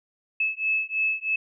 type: beating tone pair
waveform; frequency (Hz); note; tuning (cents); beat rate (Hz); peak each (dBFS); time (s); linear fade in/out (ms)
sine; 2600 / 2603.1; E7 / E7; -24 / -22; 3.1; -26; 0.4-1.36; 5
effects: none

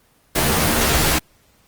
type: noise with comb filter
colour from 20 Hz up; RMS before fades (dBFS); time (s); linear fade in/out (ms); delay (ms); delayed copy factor
pink; -17; 0.35-1.19; 10; 13; +0.95
effects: pink hiss -57 dBFS RMS until 1.67 s + Opus 24 kbps

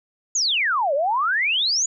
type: exponential two-way sweep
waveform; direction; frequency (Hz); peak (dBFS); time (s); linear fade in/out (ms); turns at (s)
sine; down then up; 7040 to 535 to 7040; -18; 0.35-1.86; 5; 0.94
effects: none

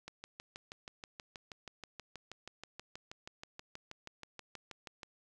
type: click train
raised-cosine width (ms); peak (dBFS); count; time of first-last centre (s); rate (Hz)
0.2; -28; 32; 0.08-5.032; 6.26
effects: none

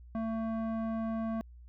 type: tone with low-pass filter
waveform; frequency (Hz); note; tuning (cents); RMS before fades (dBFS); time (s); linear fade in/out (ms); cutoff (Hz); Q
square; 224; A3; +31; -34; 0.15-1.41; 0; 1000; 1.2
effects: added 60 Hz sine -49 dBFS peak until 1.68 s

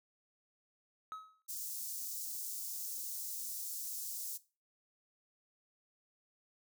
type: tone with exponential decay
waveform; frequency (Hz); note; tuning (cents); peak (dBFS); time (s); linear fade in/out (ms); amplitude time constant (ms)
triangle; 1279; D#6; +47; -37; 1.12-1.42; 0; 64
type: high-pass noise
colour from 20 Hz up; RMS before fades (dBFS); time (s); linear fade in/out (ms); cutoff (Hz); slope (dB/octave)
white; -42; 1.48-4.38; 20; 5500; 24
effects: noise-tail reverb RT60 0.3 s tail -17 dB re dry

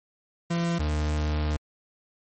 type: tone pair in turn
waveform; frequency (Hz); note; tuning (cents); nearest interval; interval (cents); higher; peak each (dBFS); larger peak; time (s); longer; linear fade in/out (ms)
40% pulse; 170 / 75.73; F3 / D#2; -46 / -46; octave + major second; 1400; first; -23; neither; 0.5-0.79 / 0.79-1.57; second; 10
effects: MP3 32 kbps

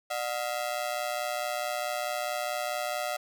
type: ring-modulated tone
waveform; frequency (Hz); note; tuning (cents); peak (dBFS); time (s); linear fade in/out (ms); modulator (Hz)
sawtooth; 664; E5; +12; -23; 0.1-3.17; 10; 62.3
effects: none

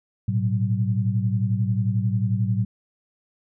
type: tone cluster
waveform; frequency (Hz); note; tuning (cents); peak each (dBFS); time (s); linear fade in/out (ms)
sine; 108.9 / 120.1 / 188.7; A2 / B2 / F#3; -17 / -48 / +34; -22 / -25 / -26; 0.28-2.65; 5
effects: none

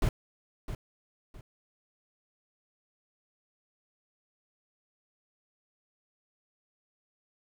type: noise with echo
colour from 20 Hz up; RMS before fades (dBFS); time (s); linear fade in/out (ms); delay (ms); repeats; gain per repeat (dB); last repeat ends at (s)
brown; -25; 0.02-0.09; 2; 660; 2; -11; 1.41
effects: none

